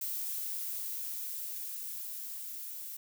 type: noise with level ramp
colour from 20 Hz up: violet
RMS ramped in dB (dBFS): -36 to -43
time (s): 0.01-2.97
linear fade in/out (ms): 5
effects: none